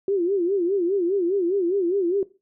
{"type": "tone with vibrato", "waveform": "sine", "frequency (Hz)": 370, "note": "F#4", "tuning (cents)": 0, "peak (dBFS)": -19, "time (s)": [0.08, 2.23], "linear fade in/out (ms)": 2, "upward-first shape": "sine", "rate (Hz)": 4.9, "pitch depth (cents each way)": 160, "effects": ["noise-tail reverb RT60 0.3 s tail -19 dB re dry"]}